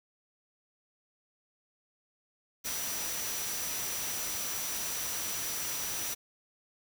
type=tone in noise; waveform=sine; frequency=5870 Hz; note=F#8; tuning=15 cents flat; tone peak=-39 dBFS; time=2.64-6.15 s; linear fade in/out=20 ms; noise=white; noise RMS=-36 dBFS; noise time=2.64-6.15 s; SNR=-6 dB; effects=none